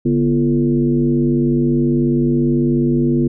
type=tone with frequency modulation; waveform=sine; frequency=244.2 Hz; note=B3; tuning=19 cents flat; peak=-12 dBFS; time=0.05-3.28 s; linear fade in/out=10 ms; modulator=98.5 Hz; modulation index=1.2; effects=none